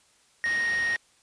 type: tone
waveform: triangle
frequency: 1864.7 Hz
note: A#6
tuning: in tune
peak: -22 dBFS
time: 0.44-0.96 s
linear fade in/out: 0 ms
type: low-pass noise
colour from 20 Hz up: white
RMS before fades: -40 dBFS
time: 0.45-0.97 s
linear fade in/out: 10 ms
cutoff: 4000 Hz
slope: 24 dB/octave
effects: white hiss -62 dBFS RMS until 1.22 s + resampled to 22050 Hz